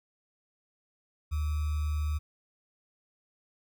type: tone with sample-and-hold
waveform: sine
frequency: 75.7 Hz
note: D#2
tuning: 47 cents flat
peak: -27 dBFS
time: 1.31-2.19 s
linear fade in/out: 20 ms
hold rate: 1225 Hz
effects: none